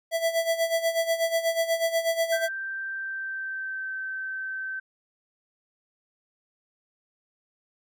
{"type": "tone with tremolo", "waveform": "square", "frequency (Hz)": 662, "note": "E5", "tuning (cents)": 7, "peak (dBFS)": -21, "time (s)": [0.11, 2.49], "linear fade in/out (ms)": 50, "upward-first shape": "sine", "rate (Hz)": 8.2, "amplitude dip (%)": 75}
{"type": "tone with pitch glide", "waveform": "sine", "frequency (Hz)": [1568, 1544.6], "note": ["G6", "G6"], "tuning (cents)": [0, -26], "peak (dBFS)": -30, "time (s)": [2.32, 4.8], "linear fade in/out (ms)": 10, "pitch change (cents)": -26, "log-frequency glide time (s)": [2.97, 3.93]}
{"effects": []}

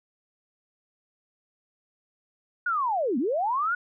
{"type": "linear two-way sweep", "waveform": "sine", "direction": "down then up", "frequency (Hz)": [1480, 220, 1480], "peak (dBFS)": -23, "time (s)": [2.66, 3.75], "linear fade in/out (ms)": 5, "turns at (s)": 3.18, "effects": []}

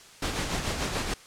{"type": "noise with tremolo", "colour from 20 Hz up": "pink", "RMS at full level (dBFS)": -28, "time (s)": [0.22, 1.14], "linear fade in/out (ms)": 5, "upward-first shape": "sine", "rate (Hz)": 6.9, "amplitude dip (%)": 45, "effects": ["white hiss -50 dBFS RMS until 1.26 s", "low-pass 8000 Hz 12 dB/octave"]}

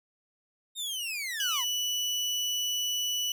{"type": "linear sweep", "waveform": "sawtooth", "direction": "down", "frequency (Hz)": [3729, 885], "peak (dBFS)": -29, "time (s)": [0.75, 1.65], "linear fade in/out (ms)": 50}
{"type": "tone", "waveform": "30% pulse", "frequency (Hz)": 2960, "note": "F#7", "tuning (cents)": 0, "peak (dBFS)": -25, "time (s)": [1.4, 3.32], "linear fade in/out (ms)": 2}
{"effects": []}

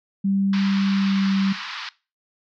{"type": "tone with pitch glide", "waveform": "sine", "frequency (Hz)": [196, 194.31], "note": ["G3", "G3"], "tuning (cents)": [0, -15], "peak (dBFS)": -18, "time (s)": [0.24, 1.53], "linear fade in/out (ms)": 10, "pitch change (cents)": -15, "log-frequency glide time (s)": [0.96, 1.31]}
{"type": "band-pass noise", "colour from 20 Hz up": "pink", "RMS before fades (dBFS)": -33, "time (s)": [0.53, 1.89], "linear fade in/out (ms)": 2, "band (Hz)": [970, 5100], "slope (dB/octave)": 48}
{"effects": ["noise-tail reverb RT60 0.3 s tail -20 dB re dry"]}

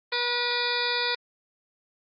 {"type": "harmonic tone with a mistuned harmonic", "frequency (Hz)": 484.2, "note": "B4", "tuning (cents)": -34, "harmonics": [1, 2, 3, 4, 5, 7, 8, 9, 10], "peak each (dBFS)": [-33, -33, -33, -33, -33, -33, -33, -33, -33], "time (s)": [0.12, 1.15], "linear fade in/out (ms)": 5, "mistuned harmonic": 7, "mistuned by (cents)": 59, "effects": ["Opus 24 kbps"]}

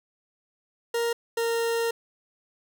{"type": "tone pair in turn", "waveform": "40% pulse", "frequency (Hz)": [467.6, 462.2], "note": ["A#4", "A#4"], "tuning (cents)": [5, -15], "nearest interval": "unison", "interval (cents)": 20, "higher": "first", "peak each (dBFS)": -23, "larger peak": "neither", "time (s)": [[0.94, 1.13], [1.37, 1.91]], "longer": "second", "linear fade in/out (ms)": 5, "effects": []}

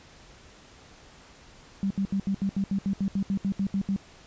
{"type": "tone bursts", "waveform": "sine", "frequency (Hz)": 196, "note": "G3", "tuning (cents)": 0, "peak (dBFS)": -23, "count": 15, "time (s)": [1.83, 3.962], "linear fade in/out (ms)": 0, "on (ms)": 74, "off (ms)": 73, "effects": ["pink hiss -52 dBFS RMS until 4.26 s", "resampled to 16000 Hz"]}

